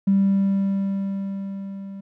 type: tone with level ramp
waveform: triangle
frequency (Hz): 196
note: G3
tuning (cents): 0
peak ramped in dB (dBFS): -10 to -31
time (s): 0.07-2.01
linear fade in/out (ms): 10
effects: tanh soft clip ceiling -12 dBFS